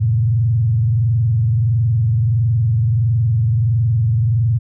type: tone with frequency modulation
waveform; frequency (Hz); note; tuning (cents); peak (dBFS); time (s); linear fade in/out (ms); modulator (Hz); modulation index
sine; 114.3; A#2; -34; -12; 0-4.59; 20; 21.5; 0.72
effects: none